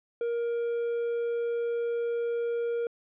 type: tone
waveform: triangle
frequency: 470 Hz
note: A#4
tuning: 14 cents sharp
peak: -25 dBFS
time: 0.21-2.87 s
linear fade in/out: 2 ms
effects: resampled to 8000 Hz